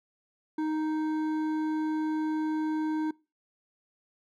sine tone with hard clipping, 311.1 Hz, D#4, in tune, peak -29 dBFS, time 0.58-3.11 s, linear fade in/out 5 ms, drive 9 dB, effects noise-tail reverb RT60 0.3 s tail -24 dB re dry

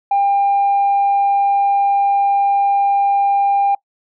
sine tone, 799 Hz, G5, 33 cents sharp, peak -10 dBFS, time 0.11-3.75 s, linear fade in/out 5 ms, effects noise-tail reverb RT60 0.1 s tail -24 dB re dry + tanh soft clip ceiling -9 dBFS

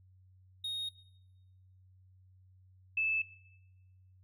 triangle / sine tone pair in turn, 3729 / 2624 Hz, A#7 / E7, 0 / -9 cents, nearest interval tritone, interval 609 cents, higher first, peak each -33 / -28 dBFS, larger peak second, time 0.64-0.89 / 2.97-3.22 s, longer neither, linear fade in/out 5 ms, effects noise-tail reverb RT60 1.0 s tail -19 dB re dry + added 93 Hz sine -59 dBFS peak until 4.23 s

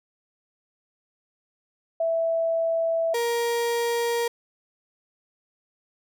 sine / 35% pulse tone pair in turn, 659.3 / 470 Hz, E5 / A#4, 0 / +14 cents, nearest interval tritone, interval 586 cents, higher first, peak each -21 dBFS, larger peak neither, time 2-3.14 / 3.14-4.28 s, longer neither, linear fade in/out 5 ms, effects none

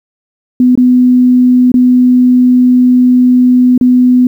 sine tone with dropouts, 250 Hz, B3, 21 cents sharp, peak -3 dBFS, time 0.6-4.27 s, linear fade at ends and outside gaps 2 ms, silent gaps 0.754-0.775 / 1.718-1.741 / 3.778-3.811 s, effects 7-bit

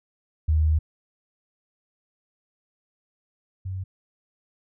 sine tone pair in turn, 77.78 / 94.19 Hz, D#2 / F#2, 0 / +31 cents, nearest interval minor third, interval 331 cents, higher second, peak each -17 / -28 dBFS, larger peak first, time 0.48-0.79 / 3.65-3.84 s, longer first, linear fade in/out 10 ms, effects none

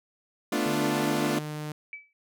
sawtooth chord, B half-diminished seventh, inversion third, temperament equal, 220 / 246.9 / 293.7 / 349.2 Hz, A3 / B3 / D4 / F4, 0 / 0 / 0 / 0 cents, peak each -27 / -28 / -25 / -27 dBFS, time 0.52-1.39 s, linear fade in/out 5 ms
sawtooth tone with pitch glide, 148.5 to 151.27 Hz, D3 to D#3, +20 to -48 cents, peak -29 dBFS, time 0.66-1.72 s, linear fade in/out 2 ms, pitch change +32 cents, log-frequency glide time 0.89-1.41 s
sine tone with exponential decay, 2300 Hz, D7, 37 cents flat, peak -33 dBFS, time 1.93-2.13 s, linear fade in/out 1 ms, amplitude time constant 42 ms
effects none

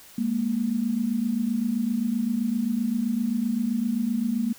sine tone pair together, 207.7 / 235.4 Hz, G#3 / A#3, 0 / +17 cents, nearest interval major second, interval 217 cents, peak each -27 / -24 dBFS, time 0.18-4.53 s, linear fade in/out 5 ms, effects white hiss -49 dBFS RMS until 4.58 s

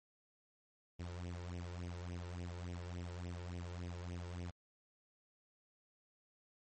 sawtooth tone with flanger, 88 Hz, F2, 14 cents sharp, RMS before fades -45 dBFS, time 0.99-4.51 s, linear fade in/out 10 ms, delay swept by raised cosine 0.34 to 2.24 ms, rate 3.5 Hz, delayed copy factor +0.75, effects MP3 32 kbps

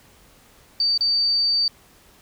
sine tone with dropouts, 4611 Hz, D8, 33 cents flat, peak -17 dBFS, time 0.8-1.68 s, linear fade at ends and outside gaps 2 ms, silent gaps 0.977-1.008 s, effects pink hiss -53 dBFS RMS until 2.21 s

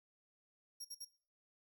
25% pulse tone bursts, 5588 Hz, F8, in tune, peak -40 dBFS, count 3, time 0.8-1.051 s, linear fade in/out 10 ms, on 49 ms, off 52 ms, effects noise-tail reverb RT60 0.4 s tail -18 dB re dry

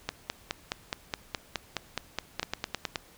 two click trains, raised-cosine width 0.2 ms, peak -12 / -12 dBFS, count 12 / 6, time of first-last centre 0.09-2.396 / 2.43-2.958 s, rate 4.77 / 9.47 Hz, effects pink hiss -56 dBFS RMS until 3.17 s

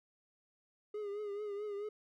triangle tone with vibrato, 412.4 Hz, G#4, 12 cents flat, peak -36 dBFS, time 0.94-1.89 s, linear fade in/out 5 ms, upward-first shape triangle, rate 4.6 Hz, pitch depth 65 cents each way, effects none

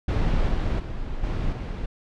brown noise with level steps, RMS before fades -21 / -23 / -31 / -25 / -29 dBFS, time 0.08-1.86 s, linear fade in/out 5 ms, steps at 0.48 / 0.79 / 1.23 / 1.52 s, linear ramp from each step 10 ms, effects low-pass 4000 Hz 12 dB/octave

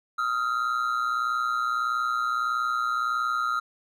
triangle ring-modulated tone, 1318.5 Hz, E6, in tune, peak -19 dBFS, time 0.18-3.6 s, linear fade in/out 10 ms, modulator 60.8 Hz, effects none

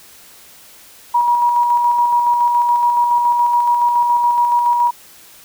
sine tone with tremolo, 959 Hz, A#5, 49 cents sharp, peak -10 dBFS, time 1.14-4.91 s, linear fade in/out 10 ms, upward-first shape square, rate 7.1 Hz, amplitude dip 30%, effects white hiss -43 dBFS RMS until 5.44 s

